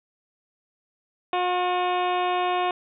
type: harmonic tone with a mistuned harmonic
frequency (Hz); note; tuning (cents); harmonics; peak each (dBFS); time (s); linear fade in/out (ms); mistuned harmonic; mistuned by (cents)
360; F#4; -47; 1 / 2 / 3 / 4 / 5 / 6 / 7 / 8 / 9 / 10; -28 / -24 / -28 / -39 / -39 / -40 / -36 / -38 / -44 / -41; 1.33-2.71; 2; 6; +57
effects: none